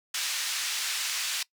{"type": "band-pass noise", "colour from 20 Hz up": "white", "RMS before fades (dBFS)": -31, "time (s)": [0.14, 1.43], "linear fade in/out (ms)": 5, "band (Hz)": [1700, 6300], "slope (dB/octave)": 12, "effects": ["noise-tail reverb RT60 0.1 s tail -22 dB re dry"]}